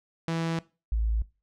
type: tone pair in turn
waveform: sawtooth / sine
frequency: 164.81 / 55 Hz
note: E3 / A1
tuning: 0 / 0 cents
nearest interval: octave + perfect fifth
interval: 1900 cents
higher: first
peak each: -23 dBFS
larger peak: neither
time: 0.28-0.59 / 0.92-1.22 s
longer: first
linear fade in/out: 0 ms
effects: noise-tail reverb RT60 0.3 s tail -20 dB re dry + low-pass 6000 Hz 12 dB/octave